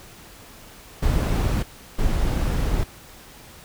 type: noise bursts at uneven times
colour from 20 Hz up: brown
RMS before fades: -21 dBFS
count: 2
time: 1.02-1.63 / 1.98-2.84 s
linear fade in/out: 10 ms
effects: pink hiss -45 dBFS RMS until 3.64 s